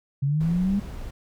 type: linear sweep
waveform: sine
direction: up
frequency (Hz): 134.6 to 204.7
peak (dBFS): -20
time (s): 0.22-0.8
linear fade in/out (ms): 10
type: noise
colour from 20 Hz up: brown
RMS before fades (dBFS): -35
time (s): 0.4-1.11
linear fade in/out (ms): 10
effects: none